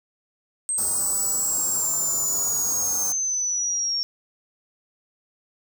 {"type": "linear sweep", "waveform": "sine", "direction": "down", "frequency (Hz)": [8330, 5490], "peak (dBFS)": -22, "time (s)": [0.69, 4.03], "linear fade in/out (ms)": 0}
{"type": "band-stop noise", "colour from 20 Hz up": "white", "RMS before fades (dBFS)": -30, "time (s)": [0.78, 3.12], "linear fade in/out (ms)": 0, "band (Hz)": [1400, 4900], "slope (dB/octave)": 48}
{"effects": []}